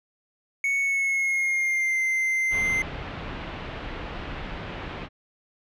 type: tone with pitch glide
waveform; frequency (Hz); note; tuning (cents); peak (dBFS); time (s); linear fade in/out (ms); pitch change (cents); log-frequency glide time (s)
triangle; 2217 to 2081; C#7 to C7; 0 to -10; -20; 0.64-2.82; 2; -110; 0.8-2.01
type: low-pass noise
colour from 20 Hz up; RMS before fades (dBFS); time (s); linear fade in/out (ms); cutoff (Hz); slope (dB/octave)
pink; -35; 2.5-5.09; 50; 3200; 24
effects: none